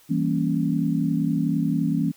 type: chord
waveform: sine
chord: E diminished seventh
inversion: none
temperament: equal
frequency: 164.81 / 196 / 233.1 / 277.2 Hz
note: E3 / G3 / Bb3 / Db4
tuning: 0 / 0 / 0 / 0 cents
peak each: -24 / -28 / -26 / -25 dBFS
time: 0.09-2.12 s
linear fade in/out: 20 ms
effects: white hiss -55 dBFS RMS until 2.16 s